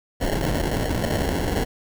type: noise with sample-and-hold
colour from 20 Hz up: pink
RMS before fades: -23 dBFS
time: 0.2-1.65 s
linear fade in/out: 20 ms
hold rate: 1225 Hz
effects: none